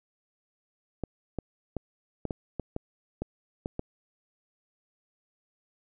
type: clicks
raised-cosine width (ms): 2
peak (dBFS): -18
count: 10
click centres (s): 1.037 / 1.387 / 1.767 / 2.253 / 2.308 / 2.597 / 2.764 / 3.22 / 3.659 / 3.794
effects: none